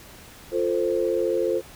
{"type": "chord", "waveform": "sine", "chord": "F major", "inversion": "none", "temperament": "equal with one note detuned", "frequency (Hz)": [349.2, 444.1, 523.3], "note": ["F4", "A4", "C5"], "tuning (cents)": [0, 16, 0], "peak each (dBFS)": -25, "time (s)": [0.51, 1.62], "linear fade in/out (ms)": 50, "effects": ["pink hiss -46 dBFS RMS until 1.75 s"]}